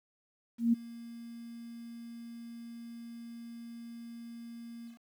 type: tone with ADSR envelope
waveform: sine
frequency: 233.1 Hz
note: A#3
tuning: in tune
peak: -21 dBFS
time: 0.58-4.99 s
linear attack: 150 ms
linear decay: 14 ms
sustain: -22 dB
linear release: 120 ms
effects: 10-bit